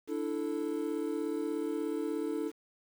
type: chord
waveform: triangle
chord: D suspended second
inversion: none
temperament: just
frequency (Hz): 293.7 / 330.4 / 440.5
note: D4 / E4 / A4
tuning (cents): 0 / +4 / +2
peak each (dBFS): -34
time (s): 0.07-2.52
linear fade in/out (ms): 50
effects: 9-bit